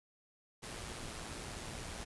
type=noise with amplitude modulation; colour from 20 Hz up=pink; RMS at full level=-43 dBFS; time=0.62-2.05 s; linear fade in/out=20 ms; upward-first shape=sine; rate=115 Hz; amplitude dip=40%; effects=resampled to 24000 Hz